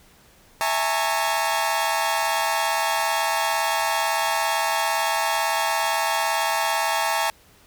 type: chord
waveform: sawtooth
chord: A# half-diminished seventh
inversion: second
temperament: equal with one note detuned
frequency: 659.3 / 830.6 / 908.4 / 1108.7 Hz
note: E5 / G#5 / A#5 / C#6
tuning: 0 / 0 / -45 / 0 cents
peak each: -24 / -22 / -21 / -25 dBFS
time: 0.61-7.3 s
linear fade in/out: 0 ms
effects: pink hiss -54 dBFS RMS until 7.66 s